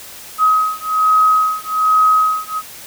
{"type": "beating tone pair", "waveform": "sine", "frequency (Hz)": [1266, 1267.2], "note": ["D#6", "D#6"], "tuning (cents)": [30, 31], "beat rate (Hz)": 1.2, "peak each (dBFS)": -14, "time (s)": [0.38, 2.62], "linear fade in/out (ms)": 50, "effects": ["white hiss -35 dBFS RMS until 2.86 s"]}